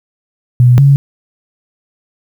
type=tone pair in turn; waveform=sine; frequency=123.47 / 139.51 Hz; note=B2 / C#3; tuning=0 / +11 cents; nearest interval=major second; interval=211 cents; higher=second; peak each=-3 dBFS; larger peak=neither; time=0.6-0.78 / 0.78-0.96 s; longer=neither; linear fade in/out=0 ms; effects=7-bit